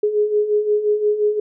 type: beating tone pair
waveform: sine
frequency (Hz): 415.3 / 421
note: G#4 / G#4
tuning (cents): 0 / +24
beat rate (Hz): 5.7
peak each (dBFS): -22 / -16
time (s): 0.03-1.4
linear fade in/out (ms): 5
effects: none